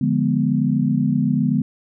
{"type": "chord", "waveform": "sine", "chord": "D diminished seventh", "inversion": "none", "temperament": "equal", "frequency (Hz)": [146.83, 174.61, 207.7, 246.9], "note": ["D3", "F3", "Ab3", "Cb4"], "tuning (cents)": [0, 0, 0, 0], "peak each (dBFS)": [-21, -24, -21, -20], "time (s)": [0.01, 1.62], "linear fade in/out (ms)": 5, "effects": []}